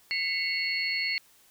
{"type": "tone cluster", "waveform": "sine", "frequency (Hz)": [2029, 2198, 2752, 4364], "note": ["B6", "C#7", "F7", "C#8"], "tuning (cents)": [46, -15, -26, -28], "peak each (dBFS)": [-35, -30, -36, -31], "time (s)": [0.11, 1.18], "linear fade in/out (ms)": 0, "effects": ["white hiss -60 dBFS RMS until 1.5 s"]}